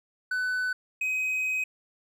triangle tone pair in turn, 1500 / 2523 Hz, F#6 / D#7, +23 / +23 cents, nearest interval major sixth, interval 900 cents, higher second, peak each -24 dBFS, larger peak neither, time 0.31-0.73 / 1.01-1.64 s, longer second, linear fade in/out 5 ms, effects none

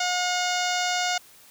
harmonic tone with a mistuned harmonic, 720 Hz, F#5, 47 cents flat, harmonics 1 / 2 / 3 / 4 / 5 / 6 / 7 / 8 / 9 / 10, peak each -27 / -30 / -32 / -33 / -34 / -35 / -35 / -36 / -37 / -37 dBFS, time 0-1.18 s, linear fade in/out 5 ms, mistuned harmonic 6, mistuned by +20 cents, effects white hiss -52 dBFS RMS until 1.5 s

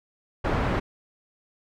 pink low-pass noise, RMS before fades -25 dBFS, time 0.44-0.8 s, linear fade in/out 10 ms, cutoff 1600 Hz, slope 12 dB/octave, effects none

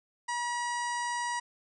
harmonic tone, 962 Hz, B5, 46 cents flat, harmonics 1 / 2 / 3 / 4 / 5 / 6 / 7 / 8 / 9, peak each -32 / -36 / -47 / -50 / -46 / -45 / -51 / -49 / -45 dBFS, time 0.28-1.4 s, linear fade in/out 10 ms, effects none

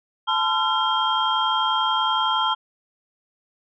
sine tone cluster, 873 / 1024 / 1365 / 3203 Hz, A5 / C6 / F6 / G7, -14 / -38 / -40 / +37 cents, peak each -24 dBFS, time 0.27-2.55 s, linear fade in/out 20 ms, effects tanh soft clip ceiling -8 dBFS

